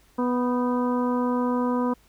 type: harmonic tone with a mistuned harmonic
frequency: 246.9 Hz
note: B3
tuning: in tune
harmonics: 1 / 2 / 3 / 4 / 5 / 6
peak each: -23 / -28 / -39 / -29 / -36 / -45 dBFS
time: 0.18-1.94 s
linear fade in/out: 10 ms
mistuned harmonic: 6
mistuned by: +69 cents
effects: added 50 Hz sine -60 dBFS peak until 2.08 s + pink hiss -60 dBFS RMS until 2.08 s